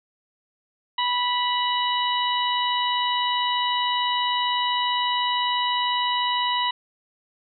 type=harmonic tone with a mistuned harmonic; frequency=983 Hz; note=B5; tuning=8 cents flat; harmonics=1 / 2 / 3 / 4; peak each=-23 / -30 / -27 / -29 dBFS; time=0.98-6.71 s; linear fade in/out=5 ms; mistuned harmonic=4; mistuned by=-37 cents; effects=none